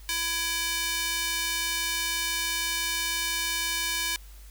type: tone with high-pass filter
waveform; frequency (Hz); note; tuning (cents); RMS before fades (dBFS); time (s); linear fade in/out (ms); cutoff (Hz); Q
square; 333; E4; +18; -29; 0.09-4.16; 0; 2300; 0.79
effects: added 50 Hz sine -44 dBFS peak until 4.5 s + white hiss -55 dBFS RMS until 4.5 s